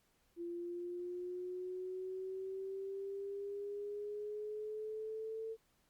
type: exponential sweep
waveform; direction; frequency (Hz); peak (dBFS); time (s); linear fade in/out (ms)
sine; up; 342.3 to 448.2; -40; 0.36-5.57; 50
effects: pink hiss -75 dBFS RMS until 5.89 s + Opus 48 kbps